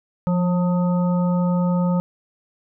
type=harmonic tone with a mistuned harmonic; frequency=179.3 Hz; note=F3; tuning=46 cents sharp; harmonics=1 / 3 / 5 / 7; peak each=-17 / -27 / -31 / -34 dBFS; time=0.27-2 s; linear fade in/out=0 ms; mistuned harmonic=1; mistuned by=-33 cents; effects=none